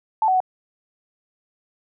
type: tone with pitch steps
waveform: sine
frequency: 878 / 750 / 743 Hz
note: A5 / F#5 / F#5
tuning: -4 / +23 / +7 cents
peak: -15 dBFS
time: 0.22-0.403 s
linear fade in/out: 2 ms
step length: 61 ms
effects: none